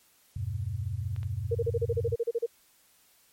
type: chord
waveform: sine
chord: E minor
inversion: none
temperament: equal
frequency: 82.41 / 98 / 123.47 Hz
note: E2 / G2 / B2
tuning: 0 / 0 / 0 cents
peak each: -37 / -32 / -35 dBFS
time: 0.36-2.15 s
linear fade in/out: 5 ms
type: clicks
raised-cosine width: 0.3 ms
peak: -33 dBFS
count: 2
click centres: 1.163 / 1.231 s
type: tone bursts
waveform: sine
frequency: 466.2 Hz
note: A#4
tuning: in tune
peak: -24 dBFS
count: 13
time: 1.51-2.463 s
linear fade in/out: 10 ms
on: 41 ms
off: 35 ms
effects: white hiss -63 dBFS RMS until 3.32 s + MP3 64 kbps